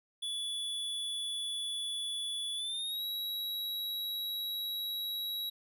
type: tone with pitch glide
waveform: square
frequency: 3430 to 3872 Hz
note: A7 to B7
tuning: -45 to -35 cents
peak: -35 dBFS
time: 0.22-5.5 s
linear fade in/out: 10 ms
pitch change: +210 cents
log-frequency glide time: 2.55-3.03 s
effects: none